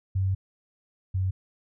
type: tone pair in turn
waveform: sine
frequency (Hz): 95.4 / 93.98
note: G2 / F#2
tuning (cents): -47 / +28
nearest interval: unison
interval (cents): 25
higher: first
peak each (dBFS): -22 / -23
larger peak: first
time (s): 0.15-0.35 / 1.14-1.31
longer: first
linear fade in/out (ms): 10
effects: none